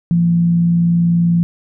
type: tone with frequency modulation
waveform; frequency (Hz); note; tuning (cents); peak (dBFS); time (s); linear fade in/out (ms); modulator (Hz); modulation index
sine; 170.8; F3; -38; -10; 0.11-1.43; 0; 60.4; 0.21
effects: none